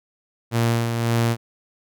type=tone with tremolo; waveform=sawtooth; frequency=116.5 Hz; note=A#2; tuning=1 cent flat; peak=-13 dBFS; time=0.51-1.37 s; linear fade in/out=50 ms; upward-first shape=sine; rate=1.8 Hz; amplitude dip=45%; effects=none